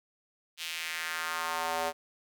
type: tone with high-pass filter sweep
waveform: square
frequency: 82.41 Hz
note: E2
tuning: in tune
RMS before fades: -34 dBFS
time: 0.57-1.93 s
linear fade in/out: 50 ms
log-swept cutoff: 3100 to 600 Hz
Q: 2
effects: none